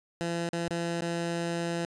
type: tone with dropouts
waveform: 15% pulse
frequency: 169.8 Hz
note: F3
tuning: 48 cents flat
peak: -23 dBFS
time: 0.21-1.85 s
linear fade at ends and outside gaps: 0 ms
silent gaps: 0.49-0.531 / 0.681-0.707 / 1.008-1.02 s
effects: resampled to 22050 Hz